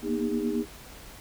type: tone cluster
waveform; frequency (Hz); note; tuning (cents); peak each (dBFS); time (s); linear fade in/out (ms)
sine; 233.6 / 242.5 / 310.2 / 405.3; A#3 / B3 / D#4 / G#4; +4 / -31 / -5 / -42; -31; 0.02-0.66; 50
effects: added 50 Hz sine -52 dBFS peak until 1.2 s + pink hiss -47 dBFS RMS until 1.2 s